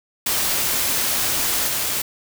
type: noise with level steps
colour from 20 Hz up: white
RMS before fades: -21 / -23 dBFS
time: 0.26-2.02 s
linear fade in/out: 5 ms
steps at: 1.67 s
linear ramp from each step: 5 ms
effects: none